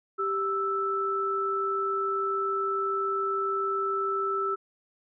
sine tone pair together, 392.2 / 1319.2 Hz, G4 / E6, +1 / +1 cents, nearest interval octave + major sixth, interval 2100 cents, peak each -30 / -27 dBFS, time 0.18-4.56 s, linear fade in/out 20 ms, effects none

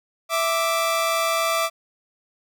sawtooth tone pair together, 659.3 / 1174.7 Hz, E5 / D6, 0 / 0 cents, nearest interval minor seventh, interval 1000 cents, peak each -19 dBFS, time 0.29-1.7 s, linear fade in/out 50 ms, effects none

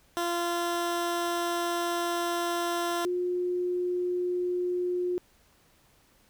15% pulse / sine tone pair in turn, 344.8 / 357.8 Hz, F4 / F4, -22 / +42 cents, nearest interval minor second, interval 64 cents, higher second, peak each -21 / -26 dBFS, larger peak first, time 0.17-3.05 / 3.05-5.18 s, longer first, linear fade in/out 0 ms, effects pink hiss -63 dBFS RMS until 6.29 s

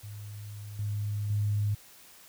sine tone with level steps, 103.83 Hz, G#2, in tune, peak -39 / -29 / -25 dBFS, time 0.03-1.75 s, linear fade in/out 10 ms, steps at 0.79 / 1.3 s, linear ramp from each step 2 ms, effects white hiss -54 dBFS RMS until 2.28 s

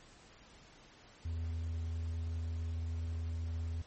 triangle tone, 82.41 Hz, E2, in tune, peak -33 dBFS, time 1.25-3.82 s, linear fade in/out 5 ms, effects pink hiss -59 dBFS RMS until 3.86 s + MP3 32 kbps

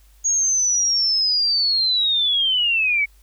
sine linear sweep, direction down, 6645 to 2217 Hz, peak -16 dBFS, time 0.24-3.06 s, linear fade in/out 20 ms, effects added 50 Hz sine -49 dBFS peak until 3.22 s + white hiss -59 dBFS RMS until 3.22 s

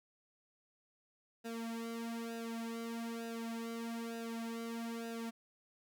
sawtooth tone with flanger, 230 Hz, A#3, 23 cents flat, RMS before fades -42 dBFS, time 1.44-5.31 s, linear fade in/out 20 ms, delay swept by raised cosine 0.91 to 3.21 ms, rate 1.1 Hz, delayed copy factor -0.95, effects none

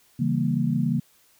sine chord, C# diminished seventh, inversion none, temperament equal, 138.59 / 164.81 / 196 / 233.1 Hz, C#3 / E3 / G3 / Bb3, 0 / 0 / 0 / 0 cents, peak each -26 / -26 / -29 / -25 dBFS, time 0.19-1 s, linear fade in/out 10 ms, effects white hiss -60 dBFS RMS until 1.39 s

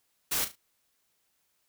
white noise with echo, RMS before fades -29 dBFS, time 0.31-0.45 s, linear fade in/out 10 ms, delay 36 ms, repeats 3, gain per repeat -10 dB, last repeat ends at 0.558 s, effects white hiss -74 dBFS RMS until 1.68 s

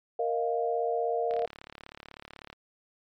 sine chord, Bb suspended fourth, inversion none, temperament equal, 466.2 / 622.3 / 698.5 Hz, Bb4 / Eb5 / F5, 0 / 0 / 0 cents, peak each -29 / -33 / -30 dBFS, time 0.19-1.46 s, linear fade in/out 5 ms
click train, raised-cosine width 0.3 ms, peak -27 dBFS, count 45, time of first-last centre 1.31-2.529 s, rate 36.1 Hz
effects MP3 96 kbps

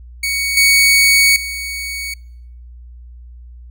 sawtooth tone with level steps, 2234 Hz, C#7, 13 cents sharp, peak -13 / -5 / -19 dBFS, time 0.23-2.14 s, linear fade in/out 5 ms, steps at 0.57 / 1.36 s, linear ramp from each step 2 ms, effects noise-tail reverb RT60 0.8 s tail -26 dB re dry + added 60 Hz sine -34 dBFS peak until 3.7 s

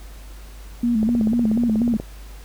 sine tone with vibrato, 227.5 Hz, A#3, 42 cents flat, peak -16 dBFS, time 0.83-1.97 s, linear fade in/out 5 ms, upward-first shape square, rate 4.1 Hz, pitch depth 81 cents each way
click train, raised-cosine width 2 ms, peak -14 dBFS, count 17, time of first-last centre 1.03-2 s, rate 16.5 Hz
effects added 50 Hz sine -36 dBFS peak until 2.44 s + pink hiss -47 dBFS RMS until 2.44 s

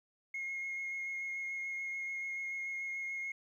sine tone with vibrato, 2154 Hz, C7, 50 cents sharp, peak -35 dBFS, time 0.34-3.32 s, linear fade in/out 5 ms, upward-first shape sine, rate 6.9 Hz, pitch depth 12 cents each way, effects tanh soft clip ceiling -34 dBFS + 12-bit

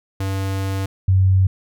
square / sine tone pair in turn, 96.7 / 94.6 Hz, G2 / F#2, -23 / +39 cents, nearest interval unison, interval 38 cents, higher first, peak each -21 / -11 dBFS, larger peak second, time 0.2-0.86 / 1.08-1.47 s, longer first, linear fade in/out 5 ms, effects none

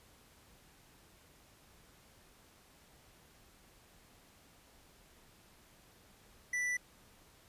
sine tone with hard clipping, 1975.5 Hz, B6, in tune, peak -34 dBFS, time 6.53-6.77 s, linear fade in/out 5 ms, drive 9 dB, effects pink hiss -63 dBFS RMS until 7.48 s + resampled to 32000 Hz

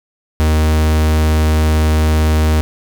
45% pulse tone, 77.78 Hz, D#2, in tune, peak -10 dBFS, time 0.4-2.61 s, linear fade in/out 0 ms, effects none

